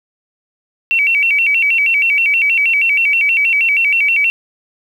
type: tone with vibrato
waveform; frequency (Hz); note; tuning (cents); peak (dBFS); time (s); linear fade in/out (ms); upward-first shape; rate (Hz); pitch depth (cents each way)
sine; 2489; D#7; 0; -10; 0.91-4.3; 0; square; 6.3; 150
effects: 7-bit